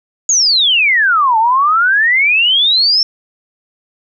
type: exponential two-way sweep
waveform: sine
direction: down then up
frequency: 6880 to 863 to 5470 Hz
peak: -8 dBFS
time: 0.29-3.03 s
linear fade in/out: 2 ms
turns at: 1.38 s
effects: none